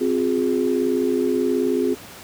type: chord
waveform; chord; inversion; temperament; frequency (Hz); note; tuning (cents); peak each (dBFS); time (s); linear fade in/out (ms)
sine; F minor; second; equal with one note detuned; 261.6 / 356.6 / 415.3; C4 / F4 / Ab4; 0 / +36 / 0; -22; 0-1.95; 20
effects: pink hiss -40 dBFS RMS until 2.23 s + high-pass 100 Hz 12 dB/octave